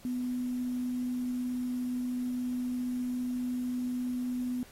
sine tone with quantisation, 248.8 Hz, B3, 13 cents sharp, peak -30 dBFS, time 0.05-4.63 s, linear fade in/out 0 ms, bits 9, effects pink hiss -56 dBFS RMS until 4.71 s + AAC 48 kbps

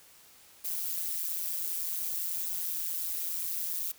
violet noise with amplitude modulation, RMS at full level -30 dBFS, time 0.64-3.92 s, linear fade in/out 10 ms, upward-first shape sine, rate 170 Hz, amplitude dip 85%, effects white hiss -57 dBFS RMS until 3.98 s

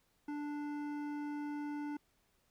triangle tone with hard clipping, 293.5 Hz, D4, 1 cent flat, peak -40 dBFS, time 0.28-1.97 s, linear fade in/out 5 ms, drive 16 dB, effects pink hiss -75 dBFS RMS until 2.5 s

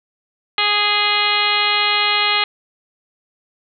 harmonic tone, 414.6 Hz, G#4, 3 cents flat, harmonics 1 / 2 / 3 / 4 / 5 / 6 / 7 / 8 / 9 / 10, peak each -31 / -24 / -22 / -28 / -21 / -23 / -23 / -22 / -27 / -23 dBFS, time 0.58-2.44 s, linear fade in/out 2 ms, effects none

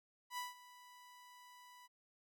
sawtooth tone with ADSR envelope, 987.8 Hz, B5, in tune, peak -36 dBFS, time 0.3-1.88 s, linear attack 78 ms, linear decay 160 ms, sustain -18 dB, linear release 28 ms, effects none

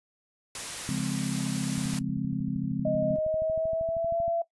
white noise, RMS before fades -36 dBFS, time 0.55-1.99 s, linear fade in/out 2 ms
sine chord, Db major seventh, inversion none, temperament just, 138.59 / 173.24 / 207.9 / 259.9 Hz, Db3 / F3 / Ab3 / C4, 0 / -14 / +2 / -11 cents, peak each -33 dBFS, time 0.89-3.16 s, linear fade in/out 0 ms
click train, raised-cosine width 5 ms, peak -30 dBFS, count 33, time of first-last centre 1.78-4.28 s, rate 12.8 Hz
sine tone with pitch glide, 622.3 to 674.7 Hz, D#5 to E5, 0 to +40 cents, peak -25 dBFS, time 2.85-4.42 s, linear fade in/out 5 ms, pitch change +140 cents, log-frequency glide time 3.17-4.19 s
effects noise-tail reverb RT60 0.1 s tail -17 dB re dry + resampled to 24000 Hz

